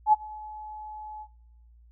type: tone with ADSR envelope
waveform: sine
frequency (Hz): 854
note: G#5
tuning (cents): +48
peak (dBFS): -13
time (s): 0.06-1.28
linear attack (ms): 68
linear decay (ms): 22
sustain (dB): -24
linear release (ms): 67
effects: noise-tail reverb RT60 1.0 s tail -24 dB re dry + added 58 Hz sine -52 dBFS peak until 1.91 s